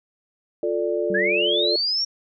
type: chord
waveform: sine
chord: D minor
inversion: first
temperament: just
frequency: 352.4 / 440.5 / 587.3 Hz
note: F4 / A4 / D5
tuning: +16 / +2 / 0 cents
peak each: -25 dBFS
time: 0.63-1.76 s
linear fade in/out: 2 ms
type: tone with exponential decay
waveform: sine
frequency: 192.3 Hz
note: G3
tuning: 33 cents flat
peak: -26 dBFS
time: 1.1-1.89 s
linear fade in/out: 2 ms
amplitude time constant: 170 ms
type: linear sweep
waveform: sine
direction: up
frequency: 1594 to 5630 Hz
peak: -20 dBFS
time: 1.14-2.05 s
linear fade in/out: 10 ms
effects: none